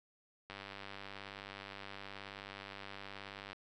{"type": "click train", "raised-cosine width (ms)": 0.3, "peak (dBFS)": -30, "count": 301, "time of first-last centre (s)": [0.5, 3.53], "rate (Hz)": 99, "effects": []}